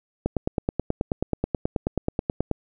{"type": "click train", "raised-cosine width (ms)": 2, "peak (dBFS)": -9, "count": 22, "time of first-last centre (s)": [0.26, 2.513], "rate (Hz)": 9.32, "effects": []}